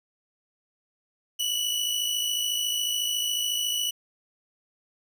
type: tone pair together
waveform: sawtooth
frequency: 2910 / 2964 Hz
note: F#7 / F#7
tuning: -29 / +2 cents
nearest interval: unison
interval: 31 cents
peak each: -29 / -23 dBFS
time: 1.39-3.91 s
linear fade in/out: 10 ms
effects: 10-bit